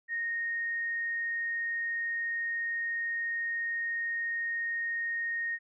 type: tone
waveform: sine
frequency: 1857 Hz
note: A#6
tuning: 7 cents flat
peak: -30 dBFS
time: 0.08-5.59 s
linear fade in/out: 50 ms
effects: none